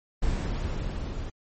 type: noise with level ramp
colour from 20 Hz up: brown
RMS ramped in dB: -26 to -34 dBFS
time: 0.22-1.3 s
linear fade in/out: 10 ms
effects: MP3 32 kbps